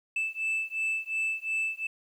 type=beating tone pair; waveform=sine; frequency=2634 / 2636.8 Hz; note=E7 / E7; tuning=-2 / 0 cents; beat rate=2.8 Hz; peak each=-29 dBFS; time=0.16-1.87 s; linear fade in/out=5 ms; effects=tanh soft clip ceiling -25 dBFS + 10-bit